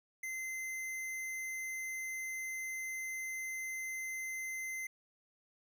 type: tone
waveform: square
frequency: 2068 Hz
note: C7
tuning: 21 cents flat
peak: -39 dBFS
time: 0.23-4.87 s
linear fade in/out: 5 ms
effects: none